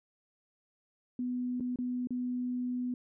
sine tone with dropouts, 248.3 Hz, B3, 9 cents sharp, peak -31 dBFS, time 1.19-2.94 s, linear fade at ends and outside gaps 2 ms, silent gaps 1.599-1.606 / 1.759-1.787 / 2.072-2.106 s, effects none

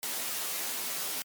white noise with comb filter, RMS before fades -34 dBFS, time 0.03-1.22 s, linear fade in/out 0 ms, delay 12 ms, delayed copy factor +0.8, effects high-pass 200 Hz 12 dB/octave + MP3 96 kbps

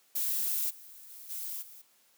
violet noise with level steps, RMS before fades -31 / -51 / -48 / -38 / -51 dBFS, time 0.15-1.82 s, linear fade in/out 10 ms, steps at 0.69 / 1.09 / 1.29 / 1.61 s, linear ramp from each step 20 ms, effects white hiss -66 dBFS RMS until 2.17 s + high-pass 200 Hz 12 dB/octave

